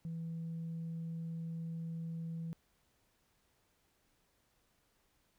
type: tone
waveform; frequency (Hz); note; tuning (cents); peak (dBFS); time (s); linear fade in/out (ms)
sine; 164.81; E3; 0; -37; 0.05-2.53; 0
effects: tanh soft clip ceiling -36 dBFS + pink hiss -75 dBFS RMS until 5.38 s